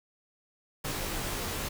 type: noise with comb filter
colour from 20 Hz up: pink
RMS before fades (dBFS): -34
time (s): 0.84-1.69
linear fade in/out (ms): 10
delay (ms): 18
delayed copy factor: -0.85
effects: none